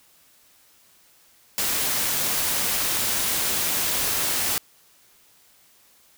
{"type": "noise", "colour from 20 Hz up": "white", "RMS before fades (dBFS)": -24, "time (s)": [1.58, 4.58], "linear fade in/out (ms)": 0, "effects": ["white hiss -57 dBFS RMS until 6.17 s"]}